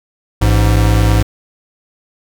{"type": "tone pair together", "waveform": "square", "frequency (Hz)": [55.23, 104.8], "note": ["A1", "G#2"], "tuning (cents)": [7, 16], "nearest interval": "major seventh", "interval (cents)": 1109, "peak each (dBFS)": -12, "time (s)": [0.41, 1.23], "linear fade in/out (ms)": 10, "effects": []}